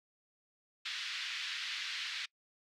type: band-pass noise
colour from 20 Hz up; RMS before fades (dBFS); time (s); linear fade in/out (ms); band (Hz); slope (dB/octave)
white; -40; 0.85-2.26; 10; 1600 to 4200; 24
effects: noise-tail reverb RT60 0.1 s tail -25 dB re dry